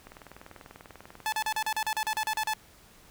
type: click train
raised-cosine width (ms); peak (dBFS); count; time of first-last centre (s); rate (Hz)
0.5; -30; 24; 0.07-1.203; 20.3
type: tone bursts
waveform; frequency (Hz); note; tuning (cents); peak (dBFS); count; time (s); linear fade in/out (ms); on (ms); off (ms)
sawtooth; 868; A5; -24; -23; 13; 1.26-2.535; 0; 63; 38
effects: pink hiss -56 dBFS RMS until 3.1 s